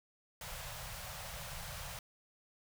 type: band-stop noise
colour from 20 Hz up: pink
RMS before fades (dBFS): -45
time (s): 0.41-1.99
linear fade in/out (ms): 2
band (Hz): 170 to 520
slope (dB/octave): 48
effects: none